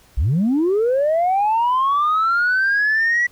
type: linear sweep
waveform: sine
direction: up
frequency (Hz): 49 to 1955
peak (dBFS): -13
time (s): 0.17-3.27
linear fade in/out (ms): 10
effects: tanh soft clip ceiling -12 dBFS + pink hiss -52 dBFS RMS until 3.31 s